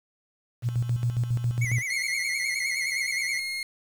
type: tone with tremolo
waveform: sine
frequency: 119.7 Hz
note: A#2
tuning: 46 cents sharp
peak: -21 dBFS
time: 0.62-1.83 s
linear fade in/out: 50 ms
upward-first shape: square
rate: 7.3 Hz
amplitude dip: 60%
type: tone with vibrato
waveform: square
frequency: 2117 Hz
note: C7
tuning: 20 cents sharp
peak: -29 dBFS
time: 1.61-3.4 s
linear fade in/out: 10 ms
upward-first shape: sine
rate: 9.6 Hz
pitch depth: 130 cents each way
type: tone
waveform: 30% pulse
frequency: 2145 Hz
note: C7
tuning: 42 cents sharp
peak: -26 dBFS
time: 1.9-3.63 s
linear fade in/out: 2 ms
effects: low-pass 11000 Hz 12 dB/octave + 8-bit